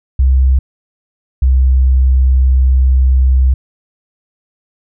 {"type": "tone pair in turn", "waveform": "sine", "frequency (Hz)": [65.41, 64.81], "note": ["C2", "C2"], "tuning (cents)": [0, -16], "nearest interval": "unison", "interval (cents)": 16, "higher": "first", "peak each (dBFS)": -6, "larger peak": "neither", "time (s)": [[0.19, 0.59], [1.42, 3.54]], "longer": "second", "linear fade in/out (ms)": 5, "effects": []}